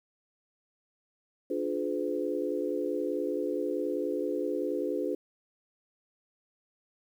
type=chord; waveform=sine; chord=D diminished seventh; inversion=none; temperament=just; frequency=293.7 / 352.4 / 422.9 / 507.5 Hz; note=D4 / F4 / Ab4 / Cb5; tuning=0 / +16 / +31 / +47 cents; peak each=-34 dBFS; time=1.5-5.15 s; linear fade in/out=5 ms; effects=10-bit